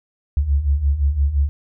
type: beating tone pair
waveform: sine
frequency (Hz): 67 / 72.8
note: C2 / D2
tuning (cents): +42 / -15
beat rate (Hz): 5.8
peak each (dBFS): -21 / -16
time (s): 0.37-1.49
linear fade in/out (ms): 0
effects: none